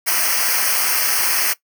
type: noise with comb filter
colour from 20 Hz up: white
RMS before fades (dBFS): -18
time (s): 0.06-1.54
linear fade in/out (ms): 20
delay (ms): 0.27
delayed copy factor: -0.95
effects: noise-tail reverb RT60 0.1 s tail -18 dB re dry